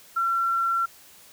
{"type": "tone", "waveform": "sine", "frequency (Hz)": 1359, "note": "F6", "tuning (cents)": -48, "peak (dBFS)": -21, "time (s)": [0.16, 0.86], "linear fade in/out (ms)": 10, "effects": ["white hiss -51 dBFS RMS until 1.32 s"]}